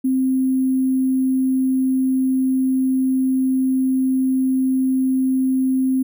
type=tone with sample-and-hold; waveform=sine; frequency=261.6 Hz; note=C4; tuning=in tune; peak=-15 dBFS; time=0.04-6.03 s; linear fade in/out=10 ms; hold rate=11025 Hz; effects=none